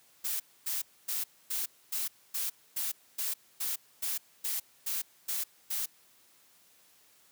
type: noise bursts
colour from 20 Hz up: blue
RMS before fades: -33 dBFS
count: 14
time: 0.24-5.86 s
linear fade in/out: 10 ms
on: 160 ms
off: 260 ms
effects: white hiss -63 dBFS RMS until 7.31 s + high-pass 100 Hz 12 dB/octave